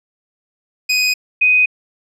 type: tone pair in turn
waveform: 25% pulse / sine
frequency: 2500 / 2500 Hz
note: D#7 / D#7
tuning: +8 / +8 cents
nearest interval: unison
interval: 0 cents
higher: neither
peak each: -9 dBFS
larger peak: neither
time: 0.89-1.14 / 1.41-1.66 s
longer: neither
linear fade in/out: 10 ms
effects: low-pass 12000 Hz 12 dB/octave